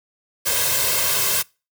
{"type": "noise with comb filter", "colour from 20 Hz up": "white", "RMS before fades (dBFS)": -20, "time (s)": [0.45, 1.43], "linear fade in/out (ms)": 20, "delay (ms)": 1.9, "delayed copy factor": 0.75, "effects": ["noise-tail reverb RT60 0.3 s tail -25 dB re dry", "high-pass 80 Hz 12 dB/octave"]}